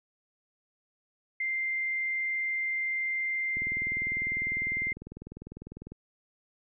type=tone; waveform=sine; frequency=2093 Hz; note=C7; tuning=in tune; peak=-28 dBFS; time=1.4-4.93 s; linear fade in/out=5 ms
type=click train; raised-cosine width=3 ms; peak=-30 dBFS; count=48; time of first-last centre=3.57-5.92 s; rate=20 Hz
effects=none